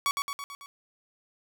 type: tone with echo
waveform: sawtooth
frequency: 1125 Hz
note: C#6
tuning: 25 cents sharp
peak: -20 dBFS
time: 0.06-0.11 s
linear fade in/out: 0 ms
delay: 110 ms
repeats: 5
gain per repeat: -4 dB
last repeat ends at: 0.66 s
effects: none